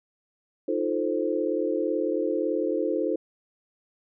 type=chord; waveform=sine; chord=F dominant seventh; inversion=third; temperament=equal; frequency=311.1 / 349.2 / 440 / 523.3 Hz; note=Eb4 / F4 / A4 / C5; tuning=0 / 0 / 0 / 0 cents; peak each=-29 dBFS; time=0.68-3.16 s; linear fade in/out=5 ms; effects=none